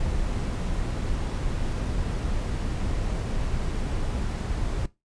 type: noise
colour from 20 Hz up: brown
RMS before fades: -27 dBFS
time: 0-4.86 s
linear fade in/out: 5 ms
effects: noise-tail reverb RT60 0.2 s tail -18 dB re dry + resampled to 22050 Hz